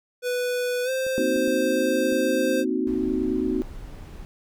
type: tone with pitch glide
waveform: square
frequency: 493.9 to 523.3 Hz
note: B4 to C5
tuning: 0 to 0 cents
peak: -24 dBFS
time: 0.22-2.65 s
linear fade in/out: 50 ms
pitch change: +100 cents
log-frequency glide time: 0.84-0.9 s
type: clicks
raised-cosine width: 2 ms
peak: -28 dBFS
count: 4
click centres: 1.066 / 1.363 / 1.478 / 2.124 s
type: chord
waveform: sine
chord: C half-diminished seventh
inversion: third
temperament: equal with one note detuned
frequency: 233.1 / 261.6 / 311.1 / 371.9 Hz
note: Bb3 / C4 / Eb4 / Gb4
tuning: 0 / 0 / 0 / +9 cents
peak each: -30 / -26 / -27 / -27 dBFS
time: 1.18-3.62 s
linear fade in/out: 0 ms
type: noise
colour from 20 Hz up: brown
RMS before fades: -38 dBFS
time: 2.87-4.25 s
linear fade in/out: 0 ms
effects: none